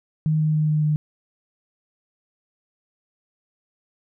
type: tone with pitch steps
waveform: sine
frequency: 155.56 / 154.57 / 153.6 / 152.62 / 151.66 Hz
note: D#3 / D#3 / D#3 / D#3 / D#3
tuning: 0 / -11 / -22 / -33 / -44 cents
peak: -17 dBFS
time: 0.26-0.96 s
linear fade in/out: 0 ms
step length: 140 ms
effects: none